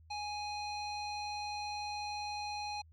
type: tone with low-pass filter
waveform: square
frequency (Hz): 830.6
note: G#5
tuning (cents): 0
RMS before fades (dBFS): -40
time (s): 0.1-2.82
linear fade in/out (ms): 10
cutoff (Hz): 4600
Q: 2.8
effects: added 80 Hz sine -57 dBFS peak until 2.92 s